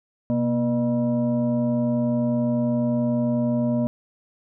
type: tone with frequency modulation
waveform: sine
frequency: 238.2 Hz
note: A#3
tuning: 38 cents sharp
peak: -19 dBFS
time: 0.3-3.87 s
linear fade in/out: 0 ms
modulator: 365 Hz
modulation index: 0.85
effects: none